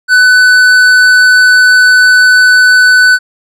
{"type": "tone with tanh clipping", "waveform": "triangle", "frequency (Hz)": 1499, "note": "F#6", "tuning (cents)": 22, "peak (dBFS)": -4, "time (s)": [0.08, 3.19], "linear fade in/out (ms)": 50, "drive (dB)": 15, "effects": []}